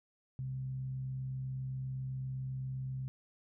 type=tone with frequency modulation; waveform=sine; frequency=131.3 Hz; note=C3; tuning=6 cents sharp; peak=-36 dBFS; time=0.39-3.08 s; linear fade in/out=0 ms; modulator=67.7 Hz; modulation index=0.21; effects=none